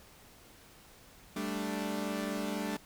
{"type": "chord", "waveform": "sawtooth", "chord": "G suspended second", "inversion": "none", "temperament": "equal", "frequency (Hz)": [196, 220, 293.7], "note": ["G3", "A3", "D4"], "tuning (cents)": [0, 0, 0], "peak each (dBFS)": -34, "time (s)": [1.36, 2.77], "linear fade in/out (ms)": 5, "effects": ["pink hiss -57 dBFS RMS until 2.85 s"]}